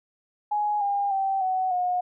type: tone with pitch steps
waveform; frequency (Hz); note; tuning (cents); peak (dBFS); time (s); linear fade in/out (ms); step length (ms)
sine; 835 / 805.2 / 776.4 / 748.6 / 721.9; G#5 / G5 / G5 / F#5 / F#5; +9 / +46 / -17 / +20 / -43; -22; 0.51-2.01; 10; 300
effects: none